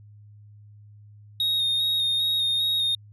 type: tone with vibrato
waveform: triangle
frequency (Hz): 3726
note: A#7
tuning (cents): -2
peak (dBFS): -20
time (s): 1.4-2.95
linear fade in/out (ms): 2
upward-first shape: square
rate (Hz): 2.5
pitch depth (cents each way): 18
effects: added 104 Hz sine -46 dBFS peak until 3.12 s